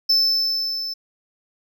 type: tone with level ramp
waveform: triangle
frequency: 5274 Hz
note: E8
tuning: in tune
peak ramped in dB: -12 to -25 dBFS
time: 0.09-0.94 s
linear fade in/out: 10 ms
effects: none